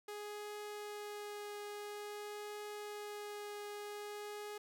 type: tone with vibrato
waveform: sawtooth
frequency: 415.3 Hz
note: G#4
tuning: in tune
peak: -40 dBFS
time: 0.08-4.58 s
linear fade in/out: 5 ms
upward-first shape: triangle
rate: 0.49 Hz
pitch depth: 10 cents each way
effects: none